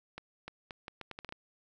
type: accelerating click train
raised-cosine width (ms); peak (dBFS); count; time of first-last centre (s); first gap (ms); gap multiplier
0.3; -26; 10; 0.18-1.324; 300; 0.76
effects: none